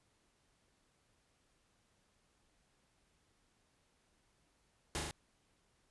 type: noise with echo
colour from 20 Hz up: pink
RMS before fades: -38 dBFS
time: 4.95-4.99 s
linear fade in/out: 0 ms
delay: 40 ms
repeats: 3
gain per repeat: -2 dB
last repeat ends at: 5.11 s
effects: pink hiss -75 dBFS RMS until 5.9 s + resampled to 24000 Hz